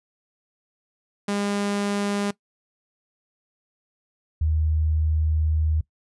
sawtooth / sine tone pair in turn, 202.7 / 78.11 Hz, G#3 / D#2, -42 / +7 cents, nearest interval octave + perfect fourth, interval 1651 cents, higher first, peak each -19 dBFS, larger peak neither, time 1.28-2.31 / 4.41-5.81 s, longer second, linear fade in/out 5 ms, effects noise-tail reverb RT60 0.1 s tail -20 dB re dry + resampled to 24000 Hz

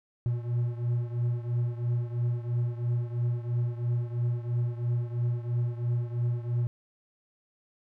triangle beating tone pair, 119.1 / 122.1 Hz, A#2 / B2, +38 / -19 cents, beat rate 3 Hz, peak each -26 / -30 dBFS, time 0.26-6.67 s, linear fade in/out 0 ms, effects none

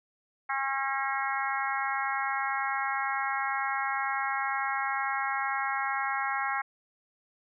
harmonic tone, 271.1 Hz, C#4, 38 cents flat, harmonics 3 / 4 / 5 / 6 / 7 / 8, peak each -33 / -34 / -35 / -36 / -36 / -37 dBFS, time 0.49-6.62 s, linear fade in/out 10 ms, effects none

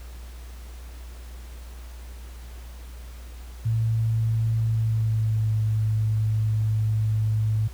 sine tone with pitch glide, 112.6 to 108.83 Hz, A2 to A2, +40 to -19 cents, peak -20 dBFS, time 3.65-7.68 s, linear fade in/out 10 ms, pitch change -59 cents, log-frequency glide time 4.62-5.57 s, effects added 60 Hz sine -37 dBFS peak until 7.73 s + pink hiss -50 dBFS RMS until 7.73 s

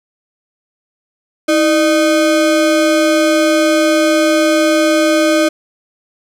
square ring-modulated tone, 463.2 Hz, A#4, 11 cents flat, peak -7 dBFS, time 1.48-5.49 s, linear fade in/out 10 ms, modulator 142 Hz, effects low-pass 10000 Hz 12 dB/octave + 7-bit

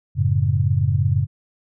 sine chord, F# minor, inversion none, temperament equal, 92.5 / 110 / 138.59 Hz, F#2 / A2 / C#3, 0 / 0 / 0 cents, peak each -20 dBFS, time 0.15-1.27 s, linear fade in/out 50 ms, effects none

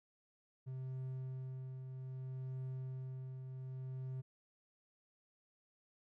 triangle tone with tremolo, 130.3 Hz, C3, 7 cents flat, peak -38 dBFS, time 0.66-4.22 s, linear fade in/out 20 ms, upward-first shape triangle, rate 0.63 Hz, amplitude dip 45%, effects none

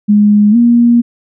sine tone with pitch glide, 207.7 to 237.2 Hz, G#3 to A#3, 0 to +30 cents, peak -4 dBFS, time 0.08-1.02 s, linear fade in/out 20 ms, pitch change +230 cents, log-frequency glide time 0.51-0.56 s, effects none

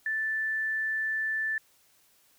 sine tone, 1760 Hz, A6, in tune, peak -27 dBFS, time 0.06-1.58 s, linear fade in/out 2 ms, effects white hiss -64 dBFS RMS until 2.38 s

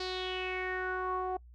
sawtooth tone with low-pass filter sweep, 370 Hz, F#4, in tune, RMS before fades -35 dBFS, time 0-1.37 s, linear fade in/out 5 ms, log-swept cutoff 4600 to 830 Hz, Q 5.2, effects noise-tail reverb RT60 0.1 s tail -25 dB re dry + added 60 Hz sine -51 dBFS peak until 1.54 s

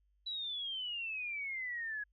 sine exponential sweep, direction down, 3966 to 1661 Hz, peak -37 dBFS, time 0.26-2.04 s, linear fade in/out 10 ms, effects added 50 Hz sine -70 dBFS peak until 2.12 s

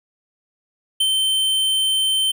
square tone with ADSR envelope, 3100 Hz, G7, 20 cents flat, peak -15 dBFS, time 1-2.32 s, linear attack 7 ms, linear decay 54 ms, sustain -2 dB, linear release 13 ms, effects none

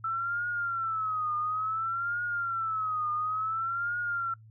sine tone with vibrato, 1322 Hz, E6, 5 cents sharp, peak -28 dBFS, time 0.04-4.34 s, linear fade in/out 5 ms, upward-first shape triangle, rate 0.57 Hz, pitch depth 150 cents each way, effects noise-tail reverb RT60 0.1 s tail -20 dB re dry + added 110 Hz sine -50 dBFS peak until 4.5 s

